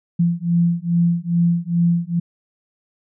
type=beating tone pair; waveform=sine; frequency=170 / 172.4 Hz; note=F3 / F3; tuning=-46 / -22 cents; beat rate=2.4 Hz; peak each=-18 dBFS; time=0.19-2.2 s; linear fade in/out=10 ms; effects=none